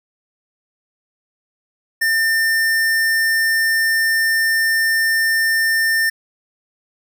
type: tone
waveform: square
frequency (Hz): 1800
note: A6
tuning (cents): +39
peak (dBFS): -15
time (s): 2.01-6.1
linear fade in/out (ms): 10
effects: none